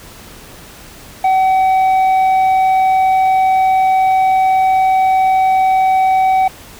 sine tone with tanh clipping, 758 Hz, F#5, 42 cents sharp, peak -10 dBFS, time 1.24-6.48 s, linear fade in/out 5 ms, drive 5 dB, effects pink hiss -37 dBFS RMS until 6.79 s

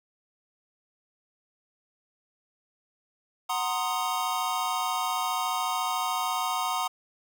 square chord, C half-diminished seventh, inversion second, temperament equal, 740 / 932.3 / 1046.5 / 1244.5 Hz, Gb5 / Bb5 / C6 / Eb6, 0 / 0 / 0 / 0 cents, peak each -33 dBFS, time 3.49-6.88 s, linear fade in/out 10 ms, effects none

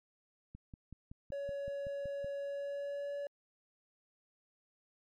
click train, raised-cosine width 5 ms, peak -36 dBFS, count 10, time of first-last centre 0.55-2.245 s, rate 5.31 Hz
triangle tone with pitch glide, 562 to 569.8 Hz, C#5 to C#5, +24 to +48 cents, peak -35 dBFS, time 1.32-3.27 s, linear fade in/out 2 ms, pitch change +24 cents, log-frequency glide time 2.42-3.14 s
effects MP3 96 kbps

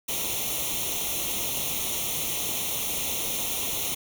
white noise with comb filter, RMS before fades -29 dBFS, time 0.08-3.95 s, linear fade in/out 10 ms, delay 0.31 ms, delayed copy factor +0.85, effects none

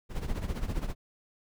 brown noise with tremolo, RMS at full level -29 dBFS, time 0.09-0.95 s, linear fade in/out 50 ms, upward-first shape sine, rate 15 Hz, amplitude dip 75%, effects none

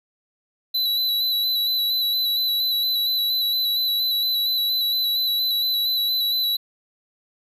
square tone with vibrato, 3970 Hz, B7, 8 cents sharp, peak -20 dBFS, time 0.74-6.57 s, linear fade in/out 10 ms, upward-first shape square, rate 4.3 Hz, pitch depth 23 cents each way, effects none

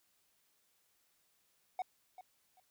triangle tone with echo, 741 Hz, F#5, 2 cents sharp, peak -32 dBFS, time 1.79-1.82 s, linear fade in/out 2 ms, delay 390 ms, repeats 2, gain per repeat -14 dB, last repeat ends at 2.6 s, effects white hiss -75 dBFS RMS until 2.7 s

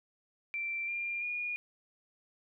sine tone with pitch steps, 2349 / 2393 / 2437 Hz, D7 / D7 / D#7, 0 / +32 / -37 cents, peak -33 dBFS, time 0.54-1.56 s, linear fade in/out 0 ms, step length 340 ms, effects none

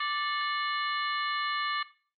harmonic tone with a mistuned harmonic, 587.3 Hz, D5, in tune, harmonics 2 / 3 / 4 / 5 / 6 / 7, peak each -31 / -35 / -37 / -39 / -41 / -42 dBFS, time 0-1.83 s, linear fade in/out 5 ms, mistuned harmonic 4, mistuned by -130 cents, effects noise-tail reverb RT60 0.4 s tail -17 dB re dry + Opus 24 kbps

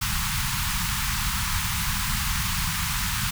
pink band-stop noise, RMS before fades -26 dBFS, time 0.01-3.31 s, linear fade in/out 10 ms, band 200 to 920 Hz, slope 48 dB/octave, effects none

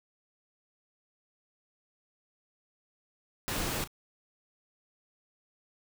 pink noise with echo, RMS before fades -33 dBFS, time 3.48-3.84 s, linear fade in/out 0 ms, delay 35 ms, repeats 1, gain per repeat -14 dB, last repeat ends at 3.875 s, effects none

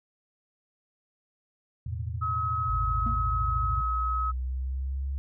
sine chord, E suspended fourth, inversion none, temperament equal, 82.41 / 110 / 123.47 Hz, E2 / A2 / B2, 0 / 0 / 0 cents, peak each -33 / -34 / -38 dBFS, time 1.86-3.81 s, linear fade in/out 5 ms
sine tone, 1279 Hz, D#6, 47 cents sharp, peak -27 dBFS, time 2.21-4.32 s, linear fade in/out 20 ms
sine exponential sweep, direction up, 53 to 68.9 Hz, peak -28 dBFS, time 2.69-5.18 s, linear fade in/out 0 ms
triangle tone with exponential decay, 228 Hz, A#3, 38 cents flat, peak -27 dBFS, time 3.06-3.26 s, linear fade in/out 5 ms, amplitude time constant 42 ms
effects none

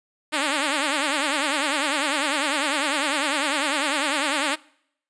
5% pulse tone with vibrato, 289.5 Hz, D4, 25 cents flat, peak -10 dBFS, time 0.32-4.56 s, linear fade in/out 20 ms, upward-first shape triangle, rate 10 Hz, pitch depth 160 cents each way, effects noise-tail reverb RT60 0.7 s tail -24 dB re dry + resampled to 22050 Hz

